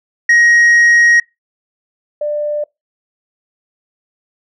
sine tone pair in turn, 1885 / 593.7 Hz, A#6 / D5, +19 / +19 cents, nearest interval octave + minor sixth, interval 2000 cents, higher first, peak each -3 / -15 dBFS, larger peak first, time 0.29-1.2 / 2.21-2.64 s, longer first, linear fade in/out 5 ms, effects noise-tail reverb RT60 0.2 s tail -25 dB re dry + tanh soft clip ceiling -5 dBFS

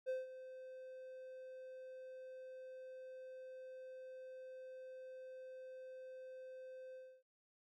triangle tone with ADSR envelope, 517 Hz, C5, 21 cents flat, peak -34 dBFS, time 0.06-7.23 s, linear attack 32 ms, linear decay 170 ms, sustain -14 dB, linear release 280 ms, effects none

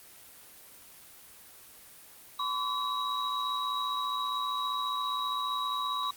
sine tone cluster, 1022 / 1137 / 3850 Hz, C6 / C#6 / B7, -41 / +44 / -45 cents, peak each -35 / -32 / -34 dBFS, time 2.39-6.11 s, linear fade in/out 5 ms, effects white hiss -52 dBFS RMS until 6.16 s + Opus 24 kbps

